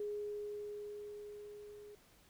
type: tone with level ramp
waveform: sine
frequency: 415.3 Hz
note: G#4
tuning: in tune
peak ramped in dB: -37 to -51 dBFS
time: 0-1.95 s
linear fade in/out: 2 ms
effects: pink hiss -66 dBFS RMS until 2.29 s